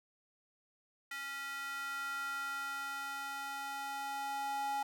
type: tone with high-pass filter sweep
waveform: square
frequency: 277.2 Hz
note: C#4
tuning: in tune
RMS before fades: -40 dBFS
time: 1.11-4.83 s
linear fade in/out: 5 ms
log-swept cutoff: 1700 to 850 Hz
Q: 4.3
effects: none